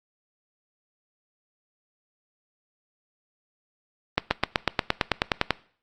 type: accelerating click train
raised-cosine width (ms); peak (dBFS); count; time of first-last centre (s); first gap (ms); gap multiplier
0.3; -3; 13; 4.18-5.507; 130; 0.97
effects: noise-tail reverb RT60 0.5 s tail -21 dB re dry + Opus 32 kbps